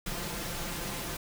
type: noise with comb filter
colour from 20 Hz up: pink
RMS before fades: -36 dBFS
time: 0.06-1.17 s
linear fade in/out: 5 ms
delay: 5.8 ms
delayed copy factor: +0.55
effects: none